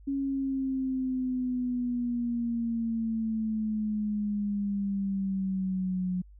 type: exponential sweep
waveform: sine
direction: down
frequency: 277.2 to 181.2 Hz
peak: -27 dBFS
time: 0.07-6.22 s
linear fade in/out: 10 ms
effects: added 50 Hz sine -49 dBFS peak until 6.39 s